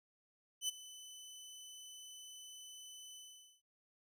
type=tone with ADSR envelope; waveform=20% pulse; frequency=3012 Hz; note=F#7; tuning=30 cents sharp; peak=-28 dBFS; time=0.61-3.62 s; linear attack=76 ms; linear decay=16 ms; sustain=-18 dB; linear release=460 ms; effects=none